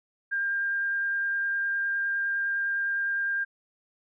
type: tone with vibrato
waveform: sine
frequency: 1600 Hz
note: G6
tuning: 35 cents sharp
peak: -25 dBFS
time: 0.31-3.45 s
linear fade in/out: 20 ms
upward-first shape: triangle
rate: 9.8 Hz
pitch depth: 9 cents each way
effects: none